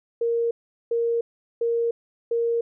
sine tone bursts, 466.2 Hz, A#4, in tune, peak -20 dBFS, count 4, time 0.21-2.61 s, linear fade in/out 5 ms, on 300 ms, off 400 ms, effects none

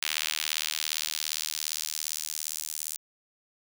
sawtooth tone with high-pass filter sweep, 77.4 Hz, D#2, 9 cents flat, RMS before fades -33 dBFS, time 0.02-2.97 s, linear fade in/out 5 ms, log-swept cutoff 2700 to 7800 Hz, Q 1.2, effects none

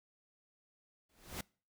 pink noise with exponential growth, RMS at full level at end -38 dBFS, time 1.09-1.41 s, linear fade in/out 5 ms, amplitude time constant 69 ms, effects noise-tail reverb RT60 0.4 s tail -25 dB re dry

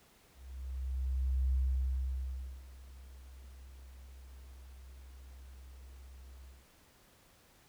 sine tone with ADSR envelope, 65 Hz, C2, 11 cents flat, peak -27 dBFS, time 0.33-6.68 s, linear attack 1200 ms, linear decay 1100 ms, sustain -22 dB, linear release 210 ms, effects pink hiss -64 dBFS RMS until 7.68 s

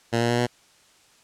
10% pulse tone with pitch steps, 116.54 / 118.24 / 119.95 / 121.7 Hz, A#2 / A#2 / A#2 / B2, 0 / +25 / +50 / -25 cents, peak -12 dBFS, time 0.12-0.472 s, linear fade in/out 20 ms, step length 88 ms, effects white hiss -57 dBFS RMS until 1.23 s + low-pass 8000 Hz 12 dB/octave

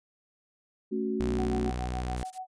sine chord, F# minor, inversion first, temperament equal, 220 / 277.2 / 370 Hz, A3 / C#4 / F#4, 0 / 0 / 0 cents, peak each -31 / -35 / -31 dBFS, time 0.91-1.71 s, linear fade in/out 20 ms
sawtooth tone, 61.7 Hz, B1, 1 cent flat, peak -27 dBFS, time 1.2-2.23 s, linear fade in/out 0 ms
sine tone with tremolo, 747 Hz, F#5, 16 cents sharp, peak -34 dBFS, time 1.38-2.47 s, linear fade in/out 10 ms, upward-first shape sine, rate 7.1 Hz, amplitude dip 95%
blue noise bursts, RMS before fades -46 dBFS, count 3, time 2.17-2.382 s, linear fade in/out 5 ms, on 56 ms, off 22 ms
effects resampled to 22050 Hz

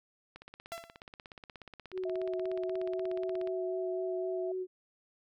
click train, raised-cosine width 0.3 ms, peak -31 dBFS, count 53, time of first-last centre 0.36-3.474 s, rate 16.7 Hz
sawtooth tone with exponential decay, 673 Hz, E5, 36 cents sharp, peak -32 dBFS, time 0.72-1 s, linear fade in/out 0 ms, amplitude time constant 59 ms
sine tone with vibrato, 370 Hz, F#4, in tune, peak -33 dBFS, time 1.92-4.67 s, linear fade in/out 50 ms, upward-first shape sine, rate 3.9 Hz, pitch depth 14 cents each way
sine tone with pitch glide, 650 to 656.8 Hz, E5 to E5, -24 to -6 cents, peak -37 dBFS, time 2.05-4.52 s, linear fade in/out 5 ms, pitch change +18 cents, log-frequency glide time 2.34-3.2 s
effects none

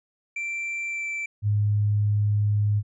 triangle tone with pitch glide, 2349 to 2333 Hz, D7 to D7, 0 to -12 cents, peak -26 dBFS, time 0.36-1.26 s, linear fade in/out 5 ms, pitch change -12 cents, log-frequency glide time 0.87-1.06 s
sine tone, 104 Hz, G#2, 3 cents sharp, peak -19 dBFS, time 1.42-2.83 s, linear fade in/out 50 ms
effects resampled to 22050 Hz

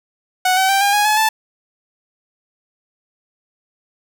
sawtooth tone with pitch steps, 740 / 761.2 / 783.1 / 805.6 / 828.7 / 852.5 / 877 Hz, F#5 / F#5 / G5 / G5 / G#5 / G#5 / A5, 0 / +49 / -2 / +47 / -4 / +45 / -6 cents, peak -9 dBFS, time 0.45-1.29 s, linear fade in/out 5 ms, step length 120 ms, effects none

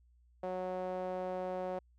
sawtooth tone with band-pass filter, 183.8 Hz, F#3, 11 cents flat, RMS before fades -38 dBFS, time 0.43-1.79 s, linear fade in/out 5 ms, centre 610 Hz, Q 2.9, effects added 60 Hz sine -63 dBFS peak until 1.98 s

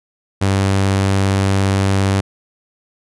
sawtooth tone, 97.4 Hz, G2, 11 cents flat, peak -9 dBFS, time 0.41-2.21 s, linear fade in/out 10 ms, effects resampled to 24000 Hz

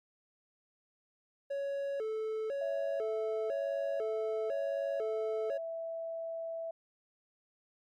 triangle tone with vibrato, 493.9 Hz, B4, in tune, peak -31 dBFS, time 1.5-5.58 s, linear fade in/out 10 ms, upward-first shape square, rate 1 Hz, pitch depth 210 cents each way
sine tone, 659.3 Hz, E5, in tune, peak -36 dBFS, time 2.61-6.71 s, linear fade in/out 5 ms
effects MP3 64 kbps

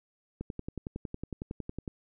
click train, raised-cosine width 3 ms, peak -23 dBFS, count 17, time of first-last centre 0.41-1.878 s, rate 10.9 Hz, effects none

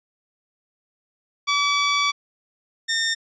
15% pulse tone pair in turn, 1147 / 1819.4 Hz, D6 / A#6, -41 / -43 cents, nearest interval minor sixth, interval 798 cents, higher second, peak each -12 / -14 dBFS, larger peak first, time 1.47-2.12 / 2.88-3.15 s, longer first, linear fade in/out 20 ms, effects resampled to 16000 Hz

